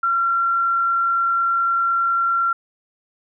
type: tone with frequency modulation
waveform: sine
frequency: 1368 Hz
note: F6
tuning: 36 cents flat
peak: -16 dBFS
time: 0.03-2.53 s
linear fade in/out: 5 ms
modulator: 29.8 Hz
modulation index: 0.29
effects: none